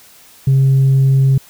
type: tone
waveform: sine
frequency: 134.8 Hz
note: C#3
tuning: 48 cents flat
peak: -6 dBFS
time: 0.47-1.38 s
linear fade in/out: 5 ms
effects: tanh soft clip ceiling -6 dBFS + white hiss -44 dBFS RMS until 1.49 s